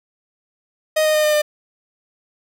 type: tone with pitch steps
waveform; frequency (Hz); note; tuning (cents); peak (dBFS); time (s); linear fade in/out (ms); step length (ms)
45% pulse; 623 / 617.3 / 611.6 / 606 / 600.4; D#5 / D#5 / D#5 / D#5 / D5; +2 / -14 / -30 / -46 / +38; -14; 0.96-1.42; 10; 92
effects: none